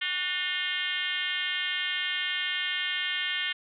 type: tone with frequency modulation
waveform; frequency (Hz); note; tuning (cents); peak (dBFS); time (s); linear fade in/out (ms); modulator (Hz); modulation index
sine; 2482; D#7; -5; -27; 0.01-3.53; 10; 337; 2.8
effects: none